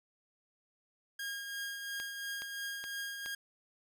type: tone with tremolo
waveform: sawtooth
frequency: 1624 Hz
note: G#6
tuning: 39 cents flat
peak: -33 dBFS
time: 1.19-3.35 s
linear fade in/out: 5 ms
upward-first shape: triangle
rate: 2.9 Hz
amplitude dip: 45%
type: click train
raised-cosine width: 0.2 ms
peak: -27 dBFS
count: 4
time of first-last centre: 2-3.261 s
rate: 2.38 Hz
effects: none